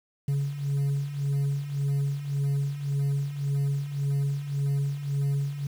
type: beating tone pair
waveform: sine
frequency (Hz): 139.2 / 141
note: C#3 / C#3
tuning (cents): +8 / +30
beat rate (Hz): 1.8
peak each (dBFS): -28 / -24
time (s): 0.28-5.67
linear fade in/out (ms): 5
effects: tanh soft clip ceiling -22 dBFS + 8-bit